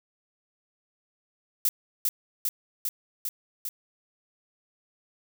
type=noise with echo; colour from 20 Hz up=violet; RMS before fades=-23 dBFS; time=1.65-1.69 s; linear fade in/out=2 ms; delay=400 ms; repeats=5; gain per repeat=-2 dB; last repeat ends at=3.69 s; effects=none